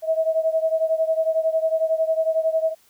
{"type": "beating tone pair", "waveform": "sine", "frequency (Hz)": [640, 651], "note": ["D#5", "E5"], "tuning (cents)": [49, -22], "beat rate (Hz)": 11, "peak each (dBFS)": [-20, -23], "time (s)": [0.02, 2.75], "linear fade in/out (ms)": 50, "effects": ["white hiss -58 dBFS RMS until 2.89 s"]}